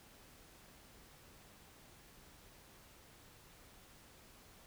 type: silence
effects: pink hiss -61 dBFS RMS until 4.66 s